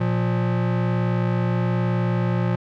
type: tone pair together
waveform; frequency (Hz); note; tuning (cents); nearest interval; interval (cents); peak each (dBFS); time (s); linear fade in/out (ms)
square; 118.2 / 177.1; A#2 / F3; +24 / +24; perfect fifth; 700; -22 / -24; 0-2.56; 10
effects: low-pass 2000 Hz 12 dB/octave